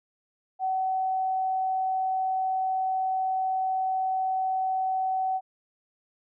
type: tone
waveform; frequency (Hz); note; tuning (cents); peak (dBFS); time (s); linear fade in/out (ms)
sine; 756; F#5; +37; -24; 0.59-5.41; 50
effects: none